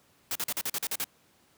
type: noise bursts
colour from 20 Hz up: white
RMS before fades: -31 dBFS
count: 9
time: 0.31-1.042 s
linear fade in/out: 2 ms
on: 44 ms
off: 42 ms
effects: pink hiss -64 dBFS RMS until 1.57 s + high-pass 100 Hz 12 dB/octave